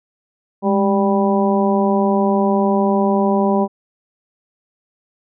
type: harmonic tone with a mistuned harmonic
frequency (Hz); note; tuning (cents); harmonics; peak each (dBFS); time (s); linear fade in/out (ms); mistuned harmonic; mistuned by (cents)
196.3; G3; +3; 1 / 2 / 3 / 4 / 5; -16 / -19 / -21 / -22 / -23; 0.62-3.68; 50; 1; +68
effects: none